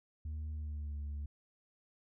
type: tone with pitch glide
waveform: sine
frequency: 77 to 72.68 Hz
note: D#2 to D2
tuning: -17 to -17 cents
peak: -35 dBFS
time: 0.25-1.26 s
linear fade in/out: 5 ms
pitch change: -100 cents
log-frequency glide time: 0.52-0.98 s
effects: tanh soft clip ceiling -37 dBFS